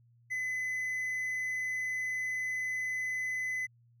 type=tone; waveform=triangle; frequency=2019 Hz; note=B6; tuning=38 cents sharp; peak=-30 dBFS; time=0.3-3.67 s; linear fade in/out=20 ms; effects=added 118 Hz sine -61 dBFS peak until 4 s